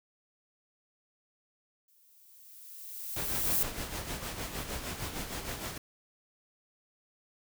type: noise with exponential growth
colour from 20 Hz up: violet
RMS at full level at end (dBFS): -27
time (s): 1.88-3.63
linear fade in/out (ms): 2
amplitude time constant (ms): 380
type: noise with tremolo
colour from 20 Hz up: pink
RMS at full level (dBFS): -36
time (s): 3.16-5.78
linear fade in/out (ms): 5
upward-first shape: sine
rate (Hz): 6.5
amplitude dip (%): 55
effects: none